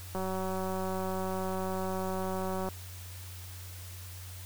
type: click train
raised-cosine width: 1 ms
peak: -22 dBFS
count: 478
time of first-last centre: 0.15-2.687 s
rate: 188 Hz
effects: added 91 Hz sine -43 dBFS peak until 4.45 s + white hiss -49 dBFS RMS until 4.45 s